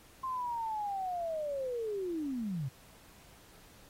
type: linear sweep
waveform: sine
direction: down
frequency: 1059 to 123.47 Hz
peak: -33 dBFS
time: 0.23-2.69 s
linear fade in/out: 10 ms
effects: pink hiss -59 dBFS RMS until 3.89 s + AAC 48 kbps